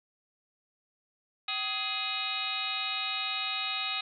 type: harmonic tone with a mistuned harmonic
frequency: 418 Hz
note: G#4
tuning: 11 cents sharp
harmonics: 2 / 3 / 4 / 5 / 6 / 7 / 8 / 9 / 10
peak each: -42 / -39 / -47 / -43 / -36 / -40 / -45 / -35 / -41 dBFS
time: 1.48-4.01 s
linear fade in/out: 5 ms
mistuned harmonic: 2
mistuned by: -140 cents
effects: none